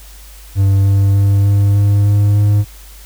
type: tone with pitch steps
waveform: triangle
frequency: 98 / 98.85 / 99.71 / 100.58 / 101.46 / 102.34 / 103.23 Hz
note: G2 / G2 / G2 / G2 / G#2 / G#2 / G#2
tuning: 0 / +15 / +30 / +45 / -40 / -25 / -10 cents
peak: -6 dBFS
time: 0.55-2.65 s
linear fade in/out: 50 ms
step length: 300 ms
effects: added 50 Hz sine -35 dBFS peak until 3.05 s + white hiss -41 dBFS RMS until 3.05 s